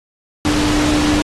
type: tone in noise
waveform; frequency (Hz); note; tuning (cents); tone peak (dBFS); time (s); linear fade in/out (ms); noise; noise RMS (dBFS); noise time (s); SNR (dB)
sine; 299; D4; +31; -15; 0.45-1.22; 0; pink; -19; 0.45-1.22; +1
effects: low-pass 7000 Hz 12 dB/octave + AAC 32 kbps